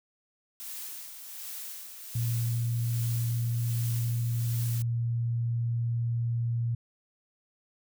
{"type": "noise with tremolo", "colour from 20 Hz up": "blue", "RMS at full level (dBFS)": -39, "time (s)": [0.6, 4.82], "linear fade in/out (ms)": 0, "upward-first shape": "sine", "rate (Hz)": 1.3, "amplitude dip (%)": 50}
{"type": "tone", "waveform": "sine", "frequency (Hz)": 117.4, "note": "A#2", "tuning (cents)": 13, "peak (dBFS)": -26, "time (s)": [2.15, 6.75], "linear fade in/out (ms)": 5}
{"effects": []}